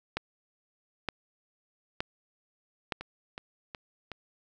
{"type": "two click trains", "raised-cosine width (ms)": 0.3, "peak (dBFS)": [-23, -14], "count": [4, 4], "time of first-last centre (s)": [[3.01, 4.117], [0.17, 2.922]], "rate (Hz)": [2.71, 1.09], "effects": []}